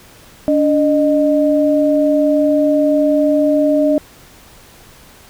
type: tone pair together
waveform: sine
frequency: 288.9 / 612.2 Hz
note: D4 / D#5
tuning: -28 / -28 cents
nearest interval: octave + minor second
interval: 1300 cents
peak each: -13 dBFS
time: 0.48-3.98 s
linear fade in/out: 0 ms
effects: pink hiss -43 dBFS RMS until 5.29 s